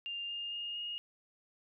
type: tone with pitch steps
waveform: sine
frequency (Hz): 2800 / 2819 / 2839 / 2859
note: F7 / F7 / F7 / F7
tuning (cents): +4 / +16 / +28 / +40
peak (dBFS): -37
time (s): 0.06-0.98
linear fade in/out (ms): 0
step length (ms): 230
effects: none